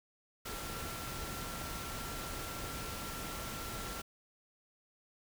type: tone in noise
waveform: sine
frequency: 1360 Hz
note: F6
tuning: 46 cents flat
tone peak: -48 dBFS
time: 0.45-4.02 s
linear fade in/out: 10 ms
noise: pink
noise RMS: -42 dBFS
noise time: 0.45-4.02 s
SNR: -9 dB
effects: none